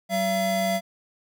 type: tone pair together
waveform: square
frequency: 190.41 / 678 Hz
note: F#3 / E5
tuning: +50 / +49 cents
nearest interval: octave + minor seventh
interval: 2199 cents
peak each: -28 / -24 dBFS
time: 0.09-0.81 s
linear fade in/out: 50 ms
effects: none